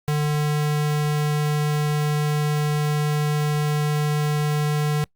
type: tone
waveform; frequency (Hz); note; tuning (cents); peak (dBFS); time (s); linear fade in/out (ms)
square; 149.4; D3; +30; -20; 0.08-5.04; 0
effects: noise-tail reverb RT60 0.1 s tail -24 dB re dry + Opus 48 kbps